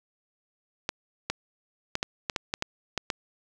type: clicks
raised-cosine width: 0.2 ms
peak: -10 dBFS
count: 10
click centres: 0.891 / 1.3 / 1.954 / 2.029 / 2.298 / 2.362 / 2.539 / 2.624 / 2.977 / 3.102 s
effects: none